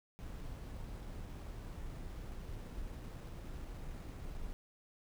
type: noise with sample-and-hold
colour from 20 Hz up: brown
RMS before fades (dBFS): -45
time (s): 0.19-4.53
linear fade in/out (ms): 0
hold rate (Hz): 8820
effects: none